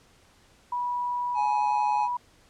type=tone; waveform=sine; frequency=976 Hz; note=B5; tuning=21 cents flat; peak=-26 dBFS; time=0.72-2.17 s; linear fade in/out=5 ms
type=tone with vibrato; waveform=triangle; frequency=840 Hz; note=G#5; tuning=19 cents sharp; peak=-22 dBFS; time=1.34-2.09 s; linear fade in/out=50 ms; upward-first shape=triangle; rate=11 Hz; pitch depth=10 cents each way
effects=pink hiss -59 dBFS RMS until 2.49 s + low-pass 9000 Hz 12 dB/octave